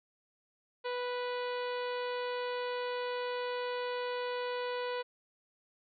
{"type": "harmonic tone", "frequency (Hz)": 492.8, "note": "B4", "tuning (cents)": -4, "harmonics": [1, 2, 3, 4, 5, 6, 7, 8, 9], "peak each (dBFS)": [-35, -40, -45, -48, -49, -50, -52, -52, -54], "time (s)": [0.84, 5.03], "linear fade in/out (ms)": 20, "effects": []}